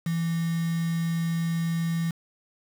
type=tone with quantisation; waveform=sine; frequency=166.4 Hz; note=E3; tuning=17 cents sharp; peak=-24 dBFS; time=0.06-2.11 s; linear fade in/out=5 ms; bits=6; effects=none